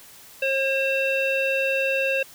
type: tone with low-pass filter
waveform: square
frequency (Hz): 538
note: C5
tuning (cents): +48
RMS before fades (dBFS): -23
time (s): 0.42-2.23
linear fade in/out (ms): 5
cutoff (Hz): 2800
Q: 5.3
effects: white hiss -47 dBFS RMS until 2.34 s